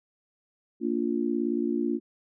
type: chord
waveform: sine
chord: Bb major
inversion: none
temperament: just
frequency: 233.1 / 291.4 / 349.6 Hz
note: Bb3 / D4 / F4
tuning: 0 / -13 / +2 cents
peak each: -29 dBFS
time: 0.8-2 s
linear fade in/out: 50 ms
effects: none